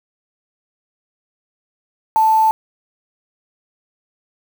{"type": "tone with quantisation", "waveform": "sine", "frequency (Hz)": 880, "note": "A5", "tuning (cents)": 0, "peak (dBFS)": -10, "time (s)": [2.16, 2.51], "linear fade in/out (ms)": 0, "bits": 5, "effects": []}